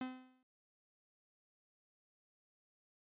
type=tone with exponential decay; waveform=45% pulse; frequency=256.5 Hz; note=C4; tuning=34 cents flat; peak=-37 dBFS; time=0.01-0.43 s; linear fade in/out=2 ms; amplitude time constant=90 ms; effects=noise-tail reverb RT60 0.5 s tail -26 dB re dry + resampled to 8000 Hz